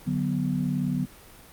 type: chord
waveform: sine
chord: B minor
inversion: first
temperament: equal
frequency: 146.83 / 185 / 246.9 Hz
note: D3 / F#3 / B3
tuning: 0 / 0 / 0 cents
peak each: -28 dBFS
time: 0.06-1.06 s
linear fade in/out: 20 ms
effects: pink hiss -49 dBFS RMS until 1.52 s + Opus 32 kbps